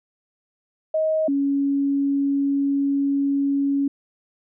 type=tone pair in turn; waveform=sine; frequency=630 / 279.1 Hz; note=D#5 / C#4; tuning=+21 / +12 cents; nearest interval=octave + major second; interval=1409 cents; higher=first; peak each=-18 dBFS; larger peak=neither; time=0.94-1.28 / 1.28-3.88 s; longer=second; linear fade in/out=5 ms; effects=none